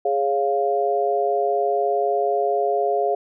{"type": "chord", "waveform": "sine", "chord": "Db major", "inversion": "second", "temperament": "equal", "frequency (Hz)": [415.3, 554.4, 698.5], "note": ["Ab4", "Db5", "F5"], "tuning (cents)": [0, 0, 0], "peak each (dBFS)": [-22, -25, -21], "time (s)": [0.05, 3.15], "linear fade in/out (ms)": 5, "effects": []}